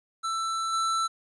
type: tone with level steps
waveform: square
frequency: 1330 Hz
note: E6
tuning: 15 cents sharp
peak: -28 / -25 dBFS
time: 0.23-1.08 s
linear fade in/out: 20 ms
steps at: 0.72 s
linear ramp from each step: 20 ms
effects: resampled to 22050 Hz + 11-bit